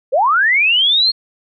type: linear sweep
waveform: sine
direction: up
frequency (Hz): 470 to 4321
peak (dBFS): -10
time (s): 0.12-1.12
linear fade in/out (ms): 20
effects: none